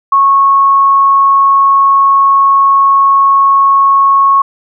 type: tone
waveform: sine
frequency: 1100 Hz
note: C#6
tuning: 14 cents flat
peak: -4 dBFS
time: 0.12-4.42 s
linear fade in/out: 5 ms
effects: none